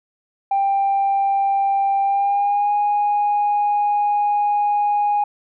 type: tone with pitch glide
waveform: sine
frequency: 790 to 825 Hz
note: G5 to G#5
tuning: +13 to -12 cents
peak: -14 dBFS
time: 0.51-5.24 s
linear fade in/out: 5 ms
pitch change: +75 cents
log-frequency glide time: 2.03-2.72 s
effects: tanh soft clip ceiling -12 dBFS